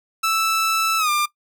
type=tone with pitch glide; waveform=sawtooth; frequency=1318.5 to 1195.2 Hz; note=E6 to D6; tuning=0 to +30 cents; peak=-14 dBFS; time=0.23-1.26 s; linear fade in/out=10 ms; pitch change=-170 cents; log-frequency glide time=0.98-1.1 s; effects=noise-tail reverb RT60 0.1 s tail -19 dB re dry